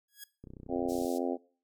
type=tone with exponential growth; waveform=5% pulse; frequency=1661.2 Hz; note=G#6; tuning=in tune; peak=-30 dBFS; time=0.08-0.24 s; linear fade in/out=5 ms; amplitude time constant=33 ms
type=click train; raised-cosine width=3 ms; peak=-34 dBFS; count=20; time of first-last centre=0.44-1.049 s; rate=31.2 Hz
type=harmonic tone; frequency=87.31 Hz; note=F2; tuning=in tune; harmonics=3 / 4 / 5 / 6 / 7 / 8 / 9; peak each=-33 / -35 / -37 / -39 / -40 / -41 / -42 dBFS; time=0.68-1.38 s; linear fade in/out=50 ms
type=band-pass noise; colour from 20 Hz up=pink; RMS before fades=-49 dBFS; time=0.88-1.19 s; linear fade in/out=20 ms; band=4500 to 15000 Hz; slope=24 dB/octave
effects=noise-tail reverb RT60 0.4 s tail -20 dB re dry